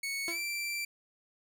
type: tone with pitch glide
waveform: sawtooth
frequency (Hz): 2215 to 2347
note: C#7 to D7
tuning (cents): -2 to -2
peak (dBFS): -30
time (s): 0.03-0.85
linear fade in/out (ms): 5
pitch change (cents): +100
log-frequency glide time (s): 0.3-0.37
type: tone with exponential decay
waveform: sawtooth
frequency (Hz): 339.3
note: F4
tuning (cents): -50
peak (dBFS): -31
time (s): 0.28-0.49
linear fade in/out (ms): 0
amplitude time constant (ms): 44
effects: none